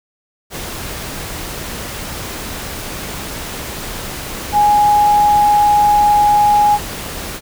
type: tone in noise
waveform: sine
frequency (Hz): 830.6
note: G#5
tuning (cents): 0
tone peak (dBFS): -8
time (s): 4.52-6.79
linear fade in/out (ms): 50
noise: pink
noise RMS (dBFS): -26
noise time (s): 0.5-7.41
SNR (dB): +15
effects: none